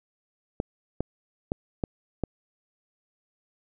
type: clicks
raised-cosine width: 2 ms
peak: -13 dBFS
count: 5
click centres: 0.601 / 1.006 / 1.519 / 1.838 / 2.237 s
effects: none